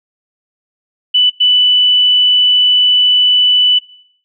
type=tone bursts at uneven times; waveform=sine; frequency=2982 Hz; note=F#7; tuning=13 cents sharp; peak=-7 dBFS; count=2; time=1.14-1.3 / 1.4-3.79 s; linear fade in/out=10 ms; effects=noise-tail reverb RT60 0.6 s tail -20 dB re dry